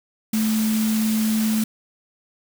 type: tone in noise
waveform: sine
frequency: 218.7 Hz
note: A3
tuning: 10 cents flat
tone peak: -18 dBFS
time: 0.33-1.64 s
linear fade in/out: 5 ms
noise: white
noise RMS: -30 dBFS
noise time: 0.33-1.64 s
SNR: +9 dB
effects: none